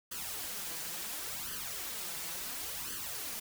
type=noise with flanger; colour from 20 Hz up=white; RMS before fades=-40 dBFS; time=0.11-3.4 s; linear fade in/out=10 ms; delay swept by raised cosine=0.64 to 6.24 ms; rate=0.71 Hz; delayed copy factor=+0.75; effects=none